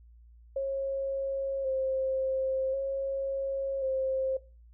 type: tone with vibrato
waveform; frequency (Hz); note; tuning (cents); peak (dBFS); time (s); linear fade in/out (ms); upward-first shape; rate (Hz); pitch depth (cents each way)
sine; 536; C5; +42; -27; 0.56-4.37; 5; square; 0.46; 24
effects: noise-tail reverb RT60 0.3 s tail -18 dB re dry + added 58 Hz sine -52 dBFS peak until 4.73 s